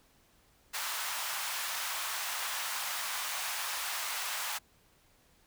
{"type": "high-pass noise", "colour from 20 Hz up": "pink", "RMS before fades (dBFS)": -36, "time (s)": [0.73, 4.59], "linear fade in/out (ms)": 20, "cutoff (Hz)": 850, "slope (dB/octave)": 24, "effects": ["pink hiss -66 dBFS RMS until 5.46 s"]}